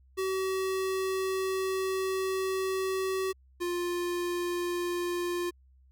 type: tone pair in turn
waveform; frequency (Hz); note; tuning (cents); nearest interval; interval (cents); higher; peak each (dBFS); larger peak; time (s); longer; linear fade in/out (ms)
square; 380 / 351; F#4 / F4; +46 / +9; minor second; 137; first; -29 / -30; first; 0.17-3.33 / 3.6-5.51; first; 20
effects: added 65 Hz sine -57 dBFS peak until 5.91 s